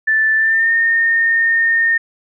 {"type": "tone with pitch glide", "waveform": "sine", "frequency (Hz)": [1760, 1830.5], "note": ["A6", "A#6"], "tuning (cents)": [0, -32], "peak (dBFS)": -11, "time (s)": [0.07, 1.98], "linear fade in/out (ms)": 10, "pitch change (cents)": 68, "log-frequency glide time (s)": [0.36, 0.72], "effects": []}